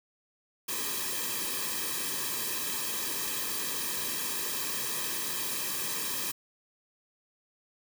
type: noise with comb filter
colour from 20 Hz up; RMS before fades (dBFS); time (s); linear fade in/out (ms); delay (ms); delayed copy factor
white; -33; 0.68-6.32; 10; 1.4; -1
effects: none